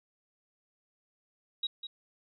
sine tone with echo, 3826 Hz, A#7, 44 cents sharp, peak -29 dBFS, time 1.63-1.67 s, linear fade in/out 5 ms, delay 200 ms, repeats 1, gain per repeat -9 dB, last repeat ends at 1.87 s, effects none

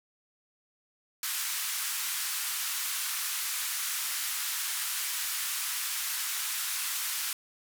white band-pass noise, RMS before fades -33 dBFS, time 1.23-7.33 s, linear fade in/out 2 ms, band 1100 to 15000 Hz, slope 24 dB/octave, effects none

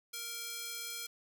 square tone with high-pass filter, 466.2 Hz, A#4, in tune, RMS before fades -42 dBFS, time 0.13-1.07 s, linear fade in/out 10 ms, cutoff 3100 Hz, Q 0.57, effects 10-bit

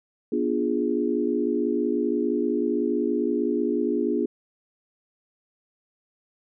sine chord, B diminished seventh, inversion none, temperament equal with one note detuned, 243.3 / 293.7 / 349.2 / 415.3 Hz, B3 / D4 / F4 / Ab4, -26 / 0 / 0 / 0 cents, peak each -27 dBFS, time 0.32-4.26 s, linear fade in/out 5 ms, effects none

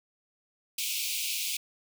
pink high-pass noise, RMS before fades -32 dBFS, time 0.78-1.57 s, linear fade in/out 5 ms, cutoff 2300 Hz, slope 96 dB/octave, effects none

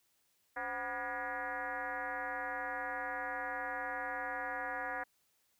sine tone with frequency modulation, 1210 Hz, D#6, 49 cents flat, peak -36 dBFS, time 0.56-5.04 s, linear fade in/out 10 ms, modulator 231 Hz, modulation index 3, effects white hiss -75 dBFS RMS until 5.59 s

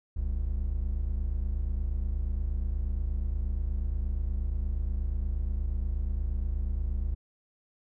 triangle tone pair together, 40.89 / 69.3 Hz, E1 / C#2, -13 / 0 cents, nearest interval major sixth, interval 913 cents, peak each -28 / -28 dBFS, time 0.16-7.15 s, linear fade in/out 10 ms, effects none

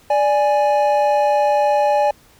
triangle tone pair together, 587.6 / 831 Hz, D5 / G#5, +1 / +1 cents, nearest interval tritone, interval 600 cents, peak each -14 dBFS, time 0.1-2.11 s, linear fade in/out 5 ms, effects pink hiss -51 dBFS RMS until 2.39 s

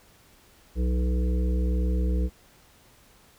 harmonic tone with a mistuned harmonic, 61.74 Hz, B1, in tune, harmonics 1 / 3 / 5 / 7 / 8, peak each -22 / -32 / -36 / -39 / -40 dBFS, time 0.75-2.3 s, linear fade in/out 50 ms, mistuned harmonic 5, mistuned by +33 cents, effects pink hiss -57 dBFS RMS until 3.38 s

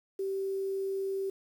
sine tone with quantisation, 388.1 Hz, G4, 17 cents flat, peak -30 dBFS, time 0.19-1.3 s, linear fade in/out 5 ms, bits 9, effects none

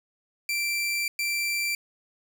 sawtooth tone bursts at uneven times, 2349 Hz, D7, in tune, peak -22 dBFS, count 2, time 0.49-1.08 / 1.19-1.75 s, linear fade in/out 2 ms, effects none

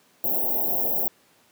white band-stop noise, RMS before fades -24 dBFS, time 0.24-1.08 s, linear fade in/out 0 ms, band 870 to 13000 Hz, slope 96 dB/octave, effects pink hiss -59 dBFS RMS until 1.51 s + high-pass 200 Hz 12 dB/octave

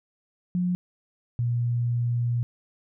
sine tone pair in turn, 179.2 / 119.75 Hz, F3 / A#2, +45 / +47 cents, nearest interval perfect fifth, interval 698 cents, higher first, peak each -22 dBFS, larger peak neither, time 0.55-0.75 / 1.39-2.43 s, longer second, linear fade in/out 0 ms, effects none

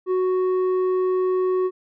square tone with low-pass filter, 370 Hz, F#4, in tune, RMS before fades -21 dBFS, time 0.06-1.71 s, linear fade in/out 50 ms, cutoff 760 Hz, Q 4.7, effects none

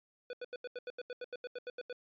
square tone bursts, 493.9 Hz, B4, in tune, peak -40 dBFS, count 15, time 0.3-1.928 s, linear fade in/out 2 ms, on 32 ms, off 82 ms, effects resampled to 11025 Hz

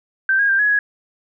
sine tone with pitch steps, 1560 / 1634 / 1582 / 1681 / 1668 Hz, G6 / G#6 / G6 / G#6 / G#6, -9 / -29 / +15 / +20 / +7 cents, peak -13 dBFS, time 0.29-0.79 s, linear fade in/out 2 ms, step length 100 ms, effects none

